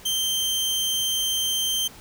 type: tone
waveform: sawtooth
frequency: 3136 Hz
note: G7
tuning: in tune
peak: -19 dBFS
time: 0.05-1.88 s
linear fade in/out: 10 ms
effects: pink hiss -46 dBFS RMS until 2 s